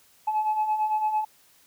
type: beating tone pair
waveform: sine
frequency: 851 / 859.9 Hz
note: G#5 / A5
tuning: +42 / -40 cents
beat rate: 8.9 Hz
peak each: -29 / -22 dBFS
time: 0.27-1.25 s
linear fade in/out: 10 ms
effects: tanh soft clip ceiling -18 dBFS + white hiss -59 dBFS RMS until 1.66 s